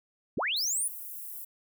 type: linear sweep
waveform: sine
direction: up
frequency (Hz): 87.31 to 10200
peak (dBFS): -27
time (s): 0.37-0.88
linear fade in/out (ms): 5
type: high-pass noise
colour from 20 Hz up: white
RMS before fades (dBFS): -41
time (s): 0.56-1.45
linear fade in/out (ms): 10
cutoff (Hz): 11000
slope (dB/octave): 24
effects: none